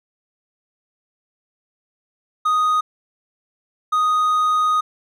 triangle tone pair in turn, 1244.5 / 1244.5 Hz, D#6 / D#6, 0 / 0 cents, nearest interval unison, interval 0 cents, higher neither, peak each -13 dBFS, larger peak neither, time 2.45-2.81 / 3.92-4.81 s, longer second, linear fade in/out 10 ms, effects none

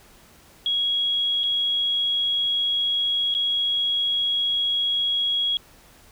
sine tone with dropouts, 3315 Hz, G#7, 4 cents flat, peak -20 dBFS, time 0.66-5.57 s, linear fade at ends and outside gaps 1 ms, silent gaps 1.434-1.438 / 3.341-3.349 s, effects pink hiss -52 dBFS RMS until 6.11 s

